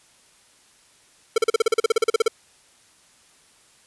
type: tone bursts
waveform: square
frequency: 449.6 Hz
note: A4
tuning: 37 cents sharp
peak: -15 dBFS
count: 16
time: 1.36-2.281 s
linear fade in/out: 5 ms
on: 21 ms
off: 39 ms
effects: white hiss -56 dBFS RMS until 3.86 s + resampled to 24000 Hz